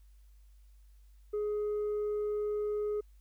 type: tone with tanh clipping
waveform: sine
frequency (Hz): 418.7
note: G#4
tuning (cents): +14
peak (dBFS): -31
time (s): 1.33-3.01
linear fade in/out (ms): 10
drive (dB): 2
effects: added 50 Hz sine -55 dBFS peak until 3.2 s + white hiss -75 dBFS RMS until 3.2 s